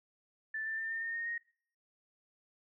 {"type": "tone with pitch steps", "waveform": "sine", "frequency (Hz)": [1760, 1777.4, 1794.9, 1812.6, 1830.5, 1848.6, 1866.8], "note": ["A6", "A6", "A6", "A#6", "A#6", "A#6", "A#6"], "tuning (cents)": [0, 17, 34, -49, -32, -15, 2], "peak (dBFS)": -35, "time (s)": [0.54, 1.38], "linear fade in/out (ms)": 5, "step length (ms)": 120, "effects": ["noise-tail reverb RT60 0.5 s tail -21 dB re dry"]}